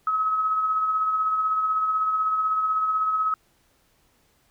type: tone with tremolo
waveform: sine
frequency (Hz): 1281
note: E6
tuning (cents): -50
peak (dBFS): -19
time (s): 0.07-3.34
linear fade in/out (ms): 2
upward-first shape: sine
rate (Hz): 16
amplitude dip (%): 35
effects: pink hiss -64 dBFS RMS until 4.5 s